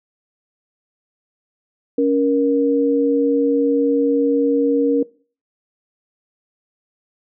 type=tone pair together; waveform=sine; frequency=280 / 470.9 Hz; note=C#4 / A#4; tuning=+18 / +18 cents; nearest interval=major sixth; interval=900 cents; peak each=-16 dBFS; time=1.98-5.03 s; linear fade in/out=5 ms; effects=noise-tail reverb RT60 0.4 s tail -21 dB re dry

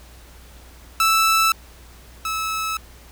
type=tone pair in turn; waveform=sawtooth; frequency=1318.5 / 1300.3 Hz; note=E6 / E6; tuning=0 / -24 cents; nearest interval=unison; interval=24 cents; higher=first; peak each=-11 / -19 dBFS; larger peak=first; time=1-1.52 / 2.25-2.77 s; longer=neither; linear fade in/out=2 ms; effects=added 60 Hz sine -44 dBFS peak until 3.11 s + pink hiss -48 dBFS RMS until 3.11 s

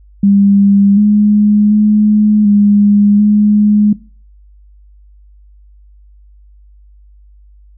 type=tone with pitch steps; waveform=sine; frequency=199.7 / 208.6 / 211.2 / 204.8 / 208.9 Hz; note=G3 / G#3 / G#3 / G#3 / G#3; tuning=+32 / +8 / +29 / -24 / +10 cents; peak=-5 dBFS; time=0.23-3.93 s; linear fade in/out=5 ms; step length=740 ms; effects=noise-tail reverb RT60 0.4 s tail -20 dB re dry + added 50 Hz sine -39 dBFS peak until 7.77 s

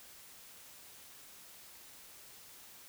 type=silence; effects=white hiss -55 dBFS RMS until 2.88 s

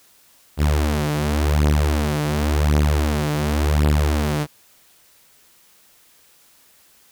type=beating tone pair; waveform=sawtooth; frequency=74 / 74.91 Hz; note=D2 / D2; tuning=+14 / +35 cents; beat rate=0.91 Hz; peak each=-15 / -16 dBFS; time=0.57-4.47 s; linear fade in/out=50 ms; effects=white hiss -54 dBFS RMS until 7.11 s

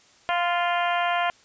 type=harmonic tone with a mistuned harmonic; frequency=349.2 Hz; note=F4; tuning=in tune; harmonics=2 / 3 / 4 / 5 / 6 / 7 / 8 / 9; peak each=-24 / -28 / -30 / -32 / -34 / -35 / -36 / -37 dBFS; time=0.29-1.3 s; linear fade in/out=0 ms; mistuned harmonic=3; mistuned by=-17 cents; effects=white hiss -56 dBFS RMS until 1.44 s + resampled to 16000 Hz

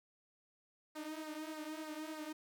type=tone with flanger; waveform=sawtooth; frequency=310 Hz; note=D#4; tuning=6 cents flat; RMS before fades=-45 dBFS; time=0.95-2.33 s; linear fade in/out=10 ms; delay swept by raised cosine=0.3 to 4.7 ms; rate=3.3 Hz; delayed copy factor=-0.7; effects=none

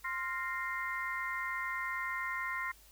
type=harmonic tone with a mistuned harmonic; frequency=349.2 Hz; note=F4; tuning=in tune; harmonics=3 / 4 / 5 / 6; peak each=-39 / -42 / -39 / -40 dBFS; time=0.04-2.72 s; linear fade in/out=10 ms; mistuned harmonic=5; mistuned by=+94 cents; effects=added 50 Hz sine -61 dBFS peak until 2.91 s + white hiss -61 dBFS RMS until 2.91 s

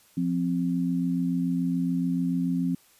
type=tone pair together; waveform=sine; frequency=174.6 / 261.6 Hz; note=F3 / C4; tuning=0 / 0 cents; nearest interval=perfect fifth; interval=700 cents; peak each=-26 dBFS; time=0.17-2.75 s; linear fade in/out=5 ms; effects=white hiss -59 dBFS RMS until 2.99 s + resampled to 32000 Hz

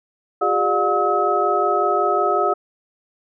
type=tone cluster; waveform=sine; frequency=360.6 / 406 / 595 / 715 / 1283 Hz; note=F#4 / G#4 / D5 / F5 / E6; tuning=-45 / -39 / +22 / +41 / -47 cents; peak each=-25 / -22 / -25 / -21 / -20 dBFS; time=0.41-2.54 s; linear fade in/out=10 ms; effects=none

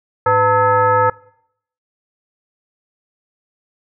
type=tone with frequency modulation; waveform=sine; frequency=899 Hz; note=A5; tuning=37 cents sharp; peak=-10 dBFS; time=0.26-1.1 s; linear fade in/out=5 ms; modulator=396 Hz; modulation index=1.4; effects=noise-tail reverb RT60 0.7 s tail -22 dB re dry

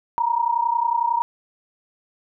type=tone pair together; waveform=sine; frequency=927 / 958 Hz; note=A#5 / A#5; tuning=-10 / +47 cents; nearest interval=minor second; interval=57 cents; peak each=-21 dBFS; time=0.18-1.22 s; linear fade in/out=0 ms; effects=none

